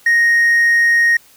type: tone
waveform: triangle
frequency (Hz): 1867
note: A#6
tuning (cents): +2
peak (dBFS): -7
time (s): 0.06-1.17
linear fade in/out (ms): 5
effects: tanh soft clip ceiling -3 dBFS + white hiss -48 dBFS RMS until 1.36 s